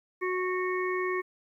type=harmonic tone; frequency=367.5 Hz; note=F#4; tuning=12 cents flat; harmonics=1 / 3 / 5 / 6; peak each=-29 / -34 / -36 / -37 dBFS; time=0.21-1.22 s; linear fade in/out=20 ms; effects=11-bit